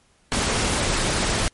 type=noise; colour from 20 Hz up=pink; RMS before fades=-22 dBFS; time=0.32-1.48 s; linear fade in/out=0 ms; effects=pink hiss -60 dBFS RMS until 1.53 s + MP3 48 kbps